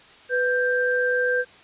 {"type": "tone pair together", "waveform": "sine", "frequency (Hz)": [496.7, 1576.9], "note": ["B4", "G6"], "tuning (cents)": [10, 10], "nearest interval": "octave + minor sixth", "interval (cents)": 2000, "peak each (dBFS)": -22, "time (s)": [0.29, 1.45], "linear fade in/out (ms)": 50, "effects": ["white hiss -49 dBFS RMS until 1.63 s", "resampled to 8000 Hz"]}